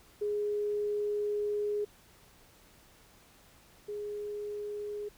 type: tone pair in turn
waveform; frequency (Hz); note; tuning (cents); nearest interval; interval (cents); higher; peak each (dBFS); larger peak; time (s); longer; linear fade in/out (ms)
sine; 415.3 / 415.3; G#4 / G#4; 0 / 0; unison; 0; neither; -29 / -35; first; 0.21-1.85 / 3.88-5.09; first; 10
effects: pink hiss -60 dBFS RMS until 5.17 s